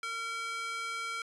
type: tone with high-pass filter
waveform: square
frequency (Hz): 457.6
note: A#4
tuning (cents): -32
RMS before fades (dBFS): -37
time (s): 0.03-1.22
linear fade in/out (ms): 2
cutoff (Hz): 1700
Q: 4.6
effects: resampled to 24000 Hz